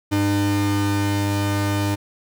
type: tone pair together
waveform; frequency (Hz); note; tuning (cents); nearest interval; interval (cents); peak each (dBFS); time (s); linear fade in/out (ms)
45% pulse; 100.8 / 302.1; G2 / D4; +49 / +49; octave + perfect fifth; 1900; -21; 0.11-1.96; 20
effects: none